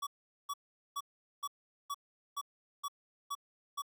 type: tone bursts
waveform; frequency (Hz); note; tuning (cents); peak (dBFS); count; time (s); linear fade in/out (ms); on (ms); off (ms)
square; 1135; C#6; +41; -36; 9; 0.02-3.821; 10; 49; 420
effects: none